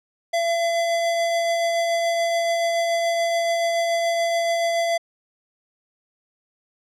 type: tone with tremolo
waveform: square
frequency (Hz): 676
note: E5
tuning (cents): +43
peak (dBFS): -19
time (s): 0.33-4.98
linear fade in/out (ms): 10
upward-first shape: triangle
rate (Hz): 7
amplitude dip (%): 25
effects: low-pass 8000 Hz 12 dB/octave